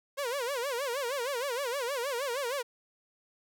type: tone with vibrato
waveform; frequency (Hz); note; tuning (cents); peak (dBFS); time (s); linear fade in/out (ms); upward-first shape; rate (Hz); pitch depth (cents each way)
sawtooth; 518; C5; -17; -27; 0.17-2.63; 20; sine; 6.4; 190
effects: none